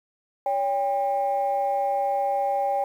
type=tone pair together; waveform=sine; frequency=564.3 / 798 Hz; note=C#5 / G5; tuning=+31 / +31 cents; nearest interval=tritone; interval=600 cents; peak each=-25 / -22 dBFS; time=0.46-2.84 s; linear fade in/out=2 ms; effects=tanh soft clip ceiling -16 dBFS + 9-bit